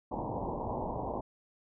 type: low-pass noise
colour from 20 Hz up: white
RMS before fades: -36 dBFS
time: 0.11-1.21 s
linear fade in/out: 10 ms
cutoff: 1000 Hz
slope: 96 dB/octave
effects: none